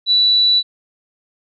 sine tone, 3951 Hz, B7, in tune, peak -10 dBFS, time 0.06-0.63 s, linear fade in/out 50 ms, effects none

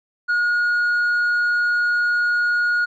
triangle tone with tanh clipping, 1441 Hz, F#6, 46 cents flat, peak -17 dBFS, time 0.28-2.86 s, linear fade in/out 20 ms, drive 7 dB, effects none

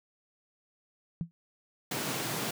sine tone with exponential decay, 167.9 Hz, E3, 32 cents sharp, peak -26 dBFS, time 1.21-1.31 s, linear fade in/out 0 ms, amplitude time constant 20 ms
pink high-pass noise, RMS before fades -34 dBFS, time 1.91-2.51 s, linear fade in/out 5 ms, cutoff 110 Hz, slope 48 dB/octave
effects none

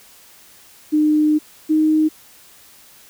sine tone pair in turn, 304.1 / 310.8 Hz, D#4 / D#4, -40 / -2 cents, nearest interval unison, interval 38 cents, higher second, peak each -12 dBFS, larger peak neither, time 0.92-1.39 / 1.69-2.09 s, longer first, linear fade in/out 20 ms, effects white hiss -47 dBFS RMS until 3.09 s

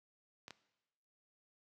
clicks, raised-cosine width 0.2 ms, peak -30 dBFS, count 2, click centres 0.481 / 0.507 s, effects noise-tail reverb RT60 1.0 s tail -17 dB re dry + high-pass 100 Hz 12 dB/octave

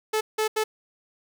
sawtooth tone bursts at uneven times, 433.6 Hz, A4, 25 cents flat, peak -18 dBFS, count 3, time 0.13-0.21 / 0.38-0.48 / 0.56-0.64 s, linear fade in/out 10 ms, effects none

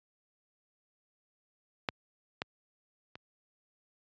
clicks, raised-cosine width 0.3 ms, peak -13 / -17 / -29 dBFS, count 3, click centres 1.888 / 2.419 / 3.155 s, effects high-pass 80 Hz 12 dB/octave + resampled to 16000 Hz

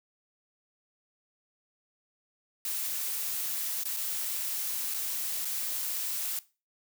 blue noise with dropouts, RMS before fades -33 dBFS, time 2.65-6.39 s, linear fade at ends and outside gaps 1 ms, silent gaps 3.835-3.854 / 3.965-3.97 / 4.939-4.943 / 5.448-5.453 s, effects noise-tail reverb RT60 0.3 s tail -18 dB re dry

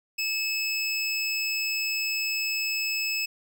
25% pulse tone, 2600 Hz, E7, 24 cents flat, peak -22 dBFS, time 0.18-3.26 s, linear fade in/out 10 ms, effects none

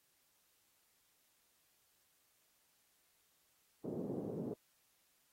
white band-pass noise, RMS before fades -42 dBFS, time 3.84-4.54 s, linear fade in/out 5 ms, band 130 to 450 Hz, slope 24 dB/octave, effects white hiss -75 dBFS RMS until 5.32 s + AAC 48 kbps

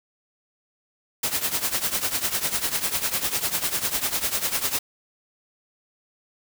white noise with tremolo, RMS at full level -22 dBFS, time 1.23-4.79 s, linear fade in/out 5 ms, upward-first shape triangle, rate 10 Hz, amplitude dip 85%, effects none

